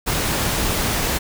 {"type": "noise", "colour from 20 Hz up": "pink", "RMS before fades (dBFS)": -21, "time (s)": [0.06, 1.19], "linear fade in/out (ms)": 20, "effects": []}